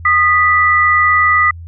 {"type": "tone pair together", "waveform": "sine", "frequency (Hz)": [1237, 1969.2], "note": ["D#6", "B6"], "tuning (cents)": [-10, -6], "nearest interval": "minor sixth", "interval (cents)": 804, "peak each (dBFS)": -11, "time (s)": [0.05, 1.51], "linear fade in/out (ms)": 5, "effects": ["added 84 Hz sine -28 dBFS peak until 1.67 s"]}